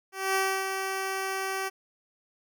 10% pulse tone with ADSR envelope, 384.5 Hz, G4, 33 cents flat, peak -15 dBFS, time 0.12-1.7 s, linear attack 230 ms, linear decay 290 ms, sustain -6 dB, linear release 26 ms, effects none

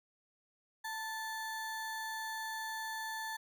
square ring-modulated tone, 1318.5 Hz, E6, in tune, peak -36 dBFS, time 0.84-3.37 s, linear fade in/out 10 ms, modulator 431 Hz, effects none

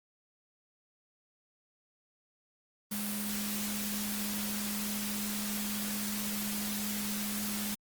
sine tone in noise, 207.7 Hz, G#3, in tune, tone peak -36 dBFS, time 2.91-7.75 s, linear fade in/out 10 ms, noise white, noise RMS -37 dBFS, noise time 2.91-7.75 s, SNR -2 dB, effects Opus 32 kbps

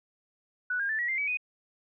sine tone with pitch steps, 1480 / 1614 / 1760 / 1919.3 / 2093 / 2282 / 2489 Hz, F#6 / G#6 / A6 / B6 / C7 / C#7 / D#7, 0 / -50 / 0 / -50 / 0 / +50 / 0 cents, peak -27 dBFS, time 0.7-1.372 s, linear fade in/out 5 ms, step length 96 ms, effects none

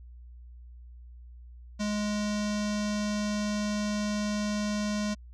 square tone with low-pass filter, 208.7 Hz, G#3, 9 cents sharp, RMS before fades -30 dBFS, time 1.79-5.15 s, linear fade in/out 20 ms, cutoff 6100 Hz, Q 2.4, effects added 60 Hz sine -45 dBFS peak until 5.33 s

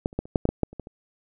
clicks, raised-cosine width 2 ms, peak -10 / -30 / -12 / -29 / -6 / -8 / -11 / -8 / -30 / -20 / -27 dBFS, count 11, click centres 0.059 / 0.129 / 0.19 / 0.255 / 0.358 / 0.454 / 0.49 / 0.633 / 0.73 / 0.797 / 0.871 s, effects none

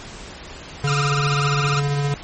square tone with tremolo, 142.8 Hz, D3, 48 cents flat, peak -18 dBFS, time 0.84-2.14 s, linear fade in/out 0 ms, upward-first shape sine, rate 15 Hz, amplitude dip 30%
sawtooth tone with vibrato, 1300 Hz, E6, 24 cents flat, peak -18 dBFS, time 0.87-1.8 s, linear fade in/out 5 ms, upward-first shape sine, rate 20 Hz, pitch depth 150 cents each way
effects pink hiss -37 dBFS RMS until 2.23 s + MP3 32 kbps

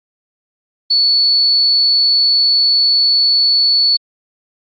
sine tone, 4435 Hz, C#8, in tune, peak -9 dBFS, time 0.9-3.97 s, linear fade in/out 10 ms, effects Opus 32 kbps

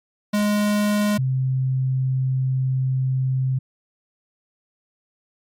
square / sine tone pair in turn, 207.7 / 130.84 Hz, G#3 / C3, 0 / 0 cents, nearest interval minor sixth, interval 800 cents, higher first, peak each -18 / -18 dBFS, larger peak neither, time 0.33-1.18 / 1.18-3.59 s, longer second, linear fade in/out 10 ms, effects MP3 64 kbps

